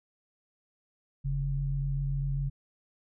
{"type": "tone pair together", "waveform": "sine", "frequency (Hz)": [43.65, 138.59], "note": ["F1", "C#3"], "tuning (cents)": [0, 0], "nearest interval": "octave + minor sixth", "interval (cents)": 2000, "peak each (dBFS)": [-32, -29], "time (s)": [1.24, 2.5], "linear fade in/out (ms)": 20, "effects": []}